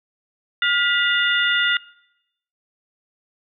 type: harmonic tone with a mistuned harmonic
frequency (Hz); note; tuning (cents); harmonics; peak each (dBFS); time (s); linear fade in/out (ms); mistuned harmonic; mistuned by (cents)
710; F5; +28; 2 / 3 / 4 / 5; -20 / -22 / -23 / -24; 0.62-1.77; 2; 3; -140
effects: noise-tail reverb RT60 0.8 s tail -21 dB re dry